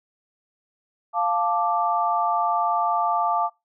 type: chord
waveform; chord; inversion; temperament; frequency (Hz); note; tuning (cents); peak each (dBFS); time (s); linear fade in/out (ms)
sine; D minor; first; equal; 698.5 / 880 / 1174.7; F5 / A5 / D6; 0 / 0 / 0; -24; 1.13-3.5; 50
effects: noise-tail reverb RT60 0.2 s tail -21 dB re dry